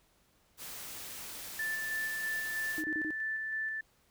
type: noise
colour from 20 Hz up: white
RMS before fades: -44 dBFS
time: 0.57-2.84 s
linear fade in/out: 50 ms
type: tone with tremolo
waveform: sine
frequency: 1760 Hz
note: A6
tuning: in tune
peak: -32 dBFS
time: 1.59-3.81 s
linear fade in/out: 5 ms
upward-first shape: square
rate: 3.1 Hz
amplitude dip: 25%
type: tone bursts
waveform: sine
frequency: 311.5 Hz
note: D#4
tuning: 2 cents sharp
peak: -35 dBFS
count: 4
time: 2.78-3.106 s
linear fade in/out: 0 ms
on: 59 ms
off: 30 ms
effects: pink hiss -69 dBFS RMS until 4.1 s